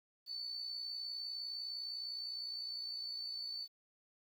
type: tone with amplitude modulation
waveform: sine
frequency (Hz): 4497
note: C#8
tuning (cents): +24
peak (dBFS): -38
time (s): 0.26-3.68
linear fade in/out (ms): 50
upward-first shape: sine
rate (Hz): 59.8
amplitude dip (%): 50
effects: 11-bit